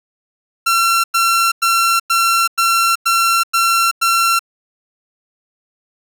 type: tone bursts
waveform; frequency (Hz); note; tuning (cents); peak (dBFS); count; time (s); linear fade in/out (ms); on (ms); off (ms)
sawtooth; 1358; F6; -49; -8; 8; 0.66-4.393; 10; 380; 99
effects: none

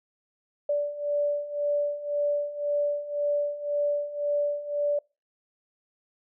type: beating tone pair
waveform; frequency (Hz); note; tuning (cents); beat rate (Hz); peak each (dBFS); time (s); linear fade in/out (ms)
sine; 581 / 582.9; D5 / D5; -19 / -13; 1.9; -30 / -26; 0.69-4.99; 5
effects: noise-tail reverb RT60 0.3 s tail -26 dB re dry

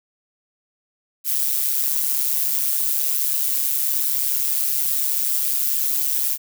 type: noise with amplitude modulation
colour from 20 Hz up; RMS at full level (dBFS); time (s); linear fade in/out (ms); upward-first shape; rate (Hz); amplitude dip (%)
violet; -18; 1.24-6.38; 50; sine; 139; 70
effects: none

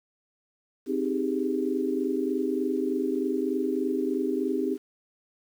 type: chord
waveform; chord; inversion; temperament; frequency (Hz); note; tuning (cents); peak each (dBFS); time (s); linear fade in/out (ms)
sine; Ab major seventh; first; equal; 261.6 / 311.1 / 392 / 415.3; C4 / Eb4 / G4 / Ab4; 0 / 0 / 0 / 0; -29 / -30 / -29 / -34; 0.86-4.78; 50
effects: 9-bit

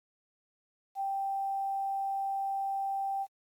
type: tone with quantisation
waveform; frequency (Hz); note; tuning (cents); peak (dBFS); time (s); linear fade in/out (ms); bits
sine; 784; G5; 0; -30; 0.95-3.27; 50; 10
effects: AAC 64 kbps

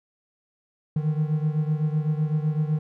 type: beating tone pair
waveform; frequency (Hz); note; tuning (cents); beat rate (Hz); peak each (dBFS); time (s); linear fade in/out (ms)
triangle; 151.2 / 159.1; D#3 / D#3; -49 / +39; 7.9; -21 / -25; 0.96-2.79; 5
effects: none

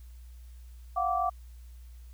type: tone cluster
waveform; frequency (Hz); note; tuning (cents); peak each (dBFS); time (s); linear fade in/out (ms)
sine; 698 / 744 / 1164; F5 / F#5 / D6; -1 / +9 / -16; -30; 0.96-1.3; 10
effects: added 60 Hz sine -45 dBFS peak until 2.13 s + white hiss -65 dBFS RMS until 2.13 s

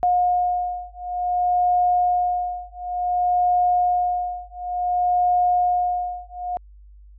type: beating tone pair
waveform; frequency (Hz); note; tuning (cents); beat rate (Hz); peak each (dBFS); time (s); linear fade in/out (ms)
sine; 717 / 717.56; F5 / F5; +45 / +47; 0.56; -21; 0.03-6.57; 0
effects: added 50 Hz sine -43 dBFS peak until 7.18 s

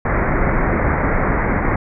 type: low-pass noise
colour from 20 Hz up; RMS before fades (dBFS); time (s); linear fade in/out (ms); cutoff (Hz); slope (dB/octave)
pink; -17; 0.05-1.76; 5; 2200; 96
effects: none

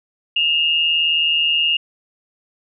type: tone pair together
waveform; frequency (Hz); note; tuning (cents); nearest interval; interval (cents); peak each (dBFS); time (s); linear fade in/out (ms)
sine; 2680 / 2839; E7 / F7; +28 / +28; minor second; 100; -22 / -15; 0.36-1.77; 5
effects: none

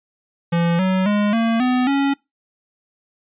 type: tone with pitch steps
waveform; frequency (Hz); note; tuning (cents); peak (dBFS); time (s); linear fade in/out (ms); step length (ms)
square; 170 / 187.54 / 206.9 / 228.2 / 251.8 / 277.8; F3 / F#3 / G#3 / A#3 / B3 / C#4; -46 / +24 / -6 / -37 / +34 / +4; -16; 0.52-2.14; 10; 270
effects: noise-tail reverb RT60 0.2 s tail -24 dB re dry + resampled to 8000 Hz

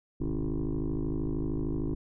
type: tone with frequency modulation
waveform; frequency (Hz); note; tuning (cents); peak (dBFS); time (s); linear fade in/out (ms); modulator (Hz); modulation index
sine; 144.5; D3; -28; -26; 0.2-1.95; 10; 53.1; 4.1
effects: tanh soft clip ceiling -26 dBFS

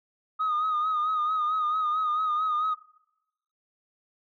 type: tone with vibrato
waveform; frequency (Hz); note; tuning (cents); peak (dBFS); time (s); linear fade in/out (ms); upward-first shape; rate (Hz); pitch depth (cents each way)
sine; 1244; D#6; -1; -22; 0.39-2.75; 20; sine; 4.5; 50
effects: noise-tail reverb RT60 0.9 s tail -24 dB re dry + tanh soft clip ceiling -21 dBFS

